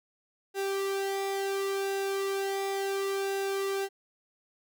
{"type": "tone with flanger", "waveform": "sawtooth", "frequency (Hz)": 392, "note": "G4", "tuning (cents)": 0, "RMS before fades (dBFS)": -31, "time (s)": [0.54, 3.89], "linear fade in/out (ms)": 50, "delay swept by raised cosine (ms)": [0.91, 1.87], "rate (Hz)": 0.71, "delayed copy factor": -0.65, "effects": []}